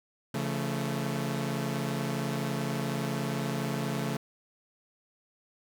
sawtooth chord, Db augmented, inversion none, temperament equal with one note detuned, 138.59 / 170.33 / 220 Hz, Db3 / F3 / A3, 0 / -43 / 0 cents, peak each -29 / -32 / -30 dBFS, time 0.34-4.17 s, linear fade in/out 5 ms, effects none

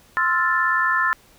sine chord, F major seventh, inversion second, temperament equal, 1046.5 / 1318.5 / 1396.9 / 1760 Hz, C6 / E6 / F6 / A6, 0 / 0 / 0 / 0 cents, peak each -23 / -24 / -25 / -20 dBFS, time 0.17-1.13 s, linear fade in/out 0 ms, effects pink hiss -53 dBFS RMS until 1.38 s

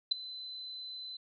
sine tone with ADSR envelope, 4033 Hz, B7, 36 cents sharp, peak -21 dBFS, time 0.11-1.17 s, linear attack 10 ms, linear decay 7 ms, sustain -20 dB, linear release 6 ms, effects none

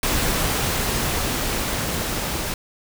pink noise with level ramp, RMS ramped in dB -21 to -26 dBFS, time 0.03-2.54 s, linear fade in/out 2 ms, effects none

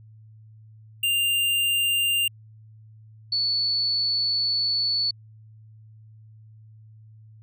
square / sine tone pair in turn, 2794 / 4443 Hz, F7 / C#8, 0 / +3 cents, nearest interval minor sixth, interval 803 cents, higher second, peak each -21 dBFS, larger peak neither, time 1.03-2.28 / 3.32-5.11 s, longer second, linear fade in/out 5 ms, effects added 109 Hz sine -46 dBFS peak until 7.42 s

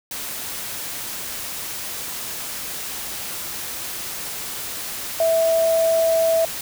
sine tone in noise, 656 Hz, E5, 9 cents flat, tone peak -15 dBFS, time 5.2-6.45 s, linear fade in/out 2 ms, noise white, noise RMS -30 dBFS, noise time 0.11-6.61 s, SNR +12 dB, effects none

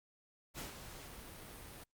pink noise with ADSR envelope, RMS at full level -43 dBFS, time 0.54-1.84 s, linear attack 54 ms, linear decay 120 ms, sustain -8 dB, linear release 8 ms, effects Opus 48 kbps

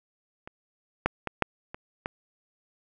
clicks, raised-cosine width 0.5 ms, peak -25 / -7 / -15 / -6 / -22 / -15 dBFS, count 6, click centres 0.475 / 1.06 / 1.273 / 1.423 / 1.745 / 2.059 s, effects none

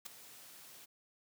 white noise with ADSR envelope, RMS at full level -41 dBFS, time 0.05-0.86 s, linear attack 13 ms, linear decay 7 ms, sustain -14 dB, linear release 17 ms, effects high-pass 100 Hz 12 dB/octave

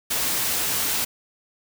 white noise, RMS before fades -24 dBFS, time 0.1-1.05 s, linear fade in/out 10 ms, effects none

